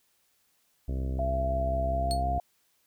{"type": "harmonic tone", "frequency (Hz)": 65.41, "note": "C2", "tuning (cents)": 0, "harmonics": [1, 2, 3, 4, 5, 6, 7, 8, 9, 10], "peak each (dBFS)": [-29, -37, -44, -41, -47, -47, -50, -52, -52, -52], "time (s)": [0.88, 2.39], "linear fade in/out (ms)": 5}
{"type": "tone with pitch glide", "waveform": "sine", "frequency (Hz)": [672, 702.2], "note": ["E5", "F5"], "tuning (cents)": [33, 9], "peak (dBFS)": -28, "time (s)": [1.19, 2.4], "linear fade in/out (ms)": 2, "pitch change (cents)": 76, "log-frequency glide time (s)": [1.86, 2.25]}
{"type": "tone with exponential decay", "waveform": "30% pulse", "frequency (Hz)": 4351, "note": "C#8", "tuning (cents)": -33, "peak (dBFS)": -25, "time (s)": [2.11, 2.23], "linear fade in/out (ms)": 0, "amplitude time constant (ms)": 24}
{"effects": ["white hiss -70 dBFS RMS until 2.86 s"]}